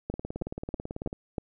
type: two click trains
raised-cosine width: 2 ms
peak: -17 / -21 dBFS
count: 5 / 19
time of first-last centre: 0.1-1.382 / 0.14-1.129 s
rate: 3.12 / 18.2 Hz
effects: none